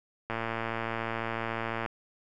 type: click train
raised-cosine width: 0.5 ms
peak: -17 dBFS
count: 179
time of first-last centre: 0.3-1.861 s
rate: 114 Hz
effects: none